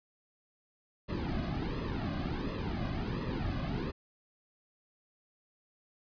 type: noise with flanger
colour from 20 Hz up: brown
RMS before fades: -35 dBFS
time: 1.08-3.92 s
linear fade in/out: 20 ms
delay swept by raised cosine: 1.3 to 2.23 ms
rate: 1.4 Hz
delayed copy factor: -0.8
effects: resampled to 11025 Hz